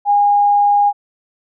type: tone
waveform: sine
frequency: 817 Hz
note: G#5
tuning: 29 cents flat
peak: -9 dBFS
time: 0.05-0.93 s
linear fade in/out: 50 ms
effects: none

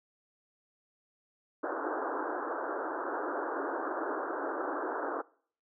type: band-pass noise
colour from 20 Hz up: pink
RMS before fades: -35 dBFS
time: 1.63-5.22 s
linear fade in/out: 10 ms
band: 280 to 1600 Hz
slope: 96 dB/octave
effects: noise-tail reverb RT60 0.5 s tail -22 dB re dry

